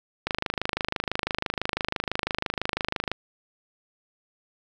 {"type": "click train", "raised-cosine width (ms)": 0.3, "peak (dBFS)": -9, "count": 75, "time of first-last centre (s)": [0.27, 3.116], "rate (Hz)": 26, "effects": ["8-bit"]}